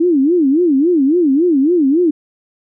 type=tone with vibrato; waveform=sine; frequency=309 Hz; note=D#4; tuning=12 cents flat; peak=-9 dBFS; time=0-2.11 s; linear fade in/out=10 ms; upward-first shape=sine; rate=3.6 Hz; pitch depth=270 cents each way; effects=none